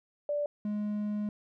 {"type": "tone pair in turn", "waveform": ["sine", "triangle"], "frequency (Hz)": [585, 208.9], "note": ["D5", "G#3"], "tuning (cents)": [-7, 10], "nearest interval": "octave + tritone", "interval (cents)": 1783, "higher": "first", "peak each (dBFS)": -28, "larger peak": "neither", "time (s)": [[0.29, 0.46], [0.65, 1.29]], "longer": "second", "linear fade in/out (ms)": 2, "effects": []}